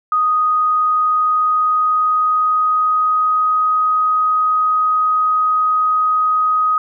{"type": "tone with pitch glide", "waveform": "sine", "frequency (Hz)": [1244.5, 1254.6], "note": ["D#6", "D#6"], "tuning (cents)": [0, 14], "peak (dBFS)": -12, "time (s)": [0.12, 6.78], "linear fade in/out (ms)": 2, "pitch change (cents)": 14, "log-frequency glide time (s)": [0.47, 3.72], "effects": []}